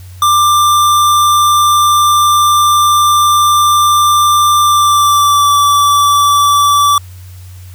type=tone with pitch glide; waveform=square; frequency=1186 to 1158.9 Hz; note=D6 to D6; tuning=+17 to -23 cents; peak=-7 dBFS; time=0.22-6.98 s; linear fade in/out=2 ms; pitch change=-40 cents; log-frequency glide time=4.61-5.53 s; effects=added 91 Hz sine -29 dBFS peak until 7.74 s + white hiss -43 dBFS RMS until 7.74 s